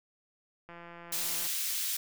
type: click train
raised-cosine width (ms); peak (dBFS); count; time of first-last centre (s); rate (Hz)
0.5; -33; 134; 0.69-1.468; 171
type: high-pass noise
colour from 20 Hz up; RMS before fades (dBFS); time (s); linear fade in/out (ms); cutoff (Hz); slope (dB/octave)
white; -33; 1.12-1.97; 5; 2400; 12
effects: none